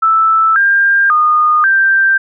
sine tone with pitch steps, 1318 / 1599 / 1226 / 1573 Hz, E6 / G6 / D#6 / G6, -1 / +34 / -26 / +6 cents, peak -7 dBFS, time 0.02-2.18 s, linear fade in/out 10 ms, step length 540 ms, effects none

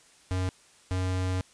square tone bursts at uneven times, 92.5 Hz, F#2, in tune, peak -27 dBFS, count 2, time 0.31-0.49 / 0.91-1.41 s, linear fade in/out 0 ms, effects white hiss -58 dBFS RMS until 1.53 s + resampled to 22050 Hz

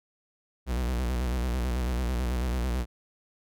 45% pulse tone with vibrato, 61.5 Hz, B1, 7 cents flat, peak -26 dBFS, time 0.66-2.86 s, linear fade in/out 50 ms, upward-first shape square, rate 9.1 Hz, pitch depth 81 cents each way, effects none

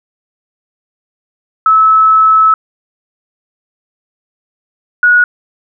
sine tone pair in turn, 1300 / 1456.6 Hz, E6 / F#6, -24 / -28 cents, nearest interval major second, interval 196 cents, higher second, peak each -4 dBFS, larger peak neither, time 1.66-2.54 / 5.03-5.24 s, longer first, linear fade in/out 2 ms, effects none

